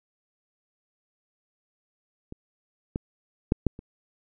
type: clicks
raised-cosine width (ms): 3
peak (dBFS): -25 / -15 / -7 / -8 / -27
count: 5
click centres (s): 2.324 / 2.959 / 3.521 / 3.667 / 3.791
effects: none